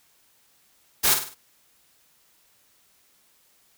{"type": "noise with echo", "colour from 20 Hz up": "white", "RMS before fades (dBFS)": -19, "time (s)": [1.03, 1.15], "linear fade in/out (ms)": 20, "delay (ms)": 50, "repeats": 4, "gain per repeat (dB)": -7, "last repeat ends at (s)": 1.35, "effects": ["white hiss -62 dBFS RMS until 3.77 s"]}